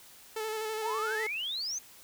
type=tone with vibrato; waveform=sawtooth; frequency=436.1 Hz; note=A4; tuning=15 cents flat; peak=-29 dBFS; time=0.36-1.27 s; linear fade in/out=5 ms; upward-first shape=square; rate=12 Hz; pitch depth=23 cents each way
type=exponential sweep; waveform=sine; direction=up; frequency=830.6 to 6480 Hz; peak=-32 dBFS; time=0.82-1.79 s; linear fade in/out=10 ms
effects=white hiss -54 dBFS RMS until 2.03 s